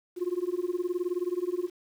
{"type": "tone with tremolo", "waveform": "sine", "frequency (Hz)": 356.4, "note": "F4", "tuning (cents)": 35, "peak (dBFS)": -22, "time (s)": [0.16, 1.7], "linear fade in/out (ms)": 50, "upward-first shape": "sine", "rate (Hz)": 19, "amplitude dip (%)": 95, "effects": ["tanh soft clip ceiling -23 dBFS", "9-bit"]}